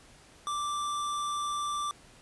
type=tone; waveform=square; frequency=1174.7 Hz; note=D6; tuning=in tune; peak=-31 dBFS; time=0.47-1.91 s; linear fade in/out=0 ms; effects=pink hiss -56 dBFS RMS until 2.21 s + resampled to 24000 Hz